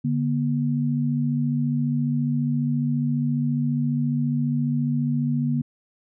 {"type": "tone pair together", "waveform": "sine", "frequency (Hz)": [145.38, 240], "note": ["D3", "B3"], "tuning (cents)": [-17, -49], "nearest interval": "major sixth", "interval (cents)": 868, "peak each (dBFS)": -23, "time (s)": [0.04, 5.62], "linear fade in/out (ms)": 10, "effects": []}